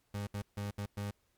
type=tone bursts at uneven times; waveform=30% pulse; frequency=101.9 Hz; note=G#2; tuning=32 cents flat; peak=-33 dBFS; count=5; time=0.14-0.27 / 0.34-0.42 / 0.57-0.71 / 0.78-0.86 / 0.97-1.11 s; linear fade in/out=5 ms; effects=pink hiss -75 dBFS RMS until 1.37 s + MP3 96 kbps